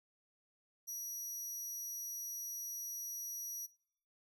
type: tone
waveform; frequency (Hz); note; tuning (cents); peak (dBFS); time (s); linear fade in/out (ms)
sawtooth; 5800; F#8; -35; -38; 0.87-3.67; 20
effects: noise-tail reverb RT60 0.6 s tail -21 dB re dry